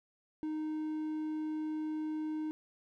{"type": "tone", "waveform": "triangle", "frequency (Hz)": 309.7, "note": "D#4", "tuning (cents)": -8, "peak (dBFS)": -32, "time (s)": [0.43, 2.51], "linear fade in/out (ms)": 0, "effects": []}